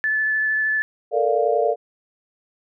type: tone with vibrato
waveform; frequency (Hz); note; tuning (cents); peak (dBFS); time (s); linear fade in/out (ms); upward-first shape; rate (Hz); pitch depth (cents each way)
sine; 1738; A6; -22; -18; 0.04-0.82; 0; sine; 13; 10
type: chord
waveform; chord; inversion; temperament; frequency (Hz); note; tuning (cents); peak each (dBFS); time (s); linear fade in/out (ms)
sine; Bb major seventh; third; equal with one note detuned; 440 / 470.8 / 587.3 / 698.5; A4 / Bb4 / D5 / F5; 0 / +17 / 0 / 0; -22; 1.11-1.76; 50
effects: none